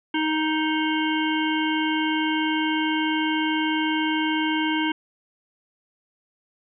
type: harmonic tone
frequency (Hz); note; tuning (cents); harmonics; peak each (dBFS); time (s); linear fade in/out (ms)
312.3; D#4; +7; 1 / 3 / 5 / 7 / 9 / 10; -23 / -28 / -30 / -31 / -33 / -33; 0.14-4.92; 5
effects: none